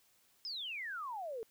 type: exponential sweep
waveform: sine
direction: down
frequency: 5260 to 430.1 Hz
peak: -39 dBFS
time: 0.45-1.43 s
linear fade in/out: 0 ms
effects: white hiss -70 dBFS RMS until 1.5 s